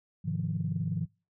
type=chord; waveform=sine; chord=F minor seventh; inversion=first; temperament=equal; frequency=103.83 / 130.81 / 155.56 / 174.61 Hz; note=Ab2 / C3 / Eb3 / F3; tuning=0 / 0 / 0 / 0 cents; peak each=-35 / -38 / -32 / -33 dBFS; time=0.24-1.06 s; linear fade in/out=20 ms; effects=noise-tail reverb RT60 0.3 s tail -24 dB re dry + tanh soft clip ceiling -19 dBFS